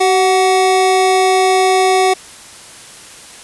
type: tone pair together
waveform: square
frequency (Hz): 379.4 / 741.9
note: F#4 / F#5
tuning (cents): +43 / +4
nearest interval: octave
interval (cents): 1161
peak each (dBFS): -13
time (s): 0-2.14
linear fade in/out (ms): 10
effects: white hiss -36 dBFS RMS until 3.43 s + resampled to 24000 Hz